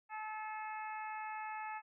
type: harmonic tone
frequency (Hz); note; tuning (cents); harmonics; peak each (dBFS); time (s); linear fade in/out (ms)
432.2; A4; -31; 2 / 3 / 4 / 5 / 6; -42 / -49 / -50 / -52 / -53; 0.09-1.82; 50
effects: none